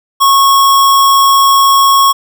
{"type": "tone with sample-and-hold", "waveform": "sine", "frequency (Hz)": 1097, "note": "C#6", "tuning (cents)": -18, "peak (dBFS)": -4, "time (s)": [0.2, 2.13], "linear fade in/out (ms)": 20, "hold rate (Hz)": 4410, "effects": []}